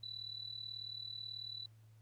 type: tone with amplitude modulation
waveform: sine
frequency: 3968 Hz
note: B7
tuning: 7 cents sharp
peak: -40 dBFS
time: 0.03-1.66 s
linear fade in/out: 5 ms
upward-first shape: sine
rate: 38.3 Hz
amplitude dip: 80%
effects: added 110 Hz sine -59 dBFS peak until 2.01 s + pink hiss -75 dBFS RMS until 2.01 s